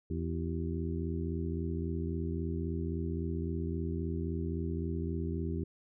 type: harmonic tone with a mistuned harmonic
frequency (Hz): 83.7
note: E2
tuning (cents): +27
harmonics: 1 / 2 / 3 / 4 / 5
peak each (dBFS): -35 / -38 / -40 / -41 / -42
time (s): 0.1-5.64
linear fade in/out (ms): 5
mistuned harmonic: 5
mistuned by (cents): -120
effects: none